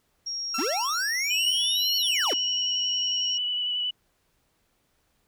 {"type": "tone", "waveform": "sine", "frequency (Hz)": 5588, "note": "F8", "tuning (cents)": 0, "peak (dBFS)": -29, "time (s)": [0.26, 3.38], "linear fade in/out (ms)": 10}
{"type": "tone with exponential decay", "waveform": "30% pulse", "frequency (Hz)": 1346, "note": "E6", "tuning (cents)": 36, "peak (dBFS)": -25, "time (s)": [0.54, 1.33], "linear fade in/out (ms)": 5, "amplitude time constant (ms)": 170}
{"type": "linear two-way sweep", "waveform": "square", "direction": "up then down", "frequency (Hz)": [217.5, 4436, 217.5], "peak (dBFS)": -27, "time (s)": [0.58, 2.34], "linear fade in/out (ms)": 10, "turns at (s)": 1.97}
{"type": "tone with vibrato", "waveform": "sine", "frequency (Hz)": 2960, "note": "F#7", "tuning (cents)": 0, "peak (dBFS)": -25, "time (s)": [1.3, 3.91], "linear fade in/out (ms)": 10, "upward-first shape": "square", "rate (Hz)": 11, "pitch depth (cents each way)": 14}
{"effects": ["pink hiss -70 dBFS RMS until 5.27 s"]}